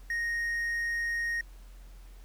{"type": "tone", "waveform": "triangle", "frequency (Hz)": 1864.7, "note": "A#6", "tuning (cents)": 0, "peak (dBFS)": -27, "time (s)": [0.1, 1.41], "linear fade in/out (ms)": 2, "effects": ["added 43 Hz sine -46 dBFS peak until 2.24 s", "pink hiss -61 dBFS RMS until 2.24 s"]}